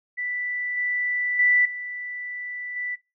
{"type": "tone with level steps", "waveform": "sine", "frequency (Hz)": 1975.5, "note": "B6", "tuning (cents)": 0, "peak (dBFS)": [-26, -23, -16, -31, -27], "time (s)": [0.17, 2.96], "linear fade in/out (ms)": 20, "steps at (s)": [0.77, 1.39, 1.65, 2.76], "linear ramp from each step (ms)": 5, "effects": ["noise-tail reverb RT60 0.3 s tail -22 dB re dry"]}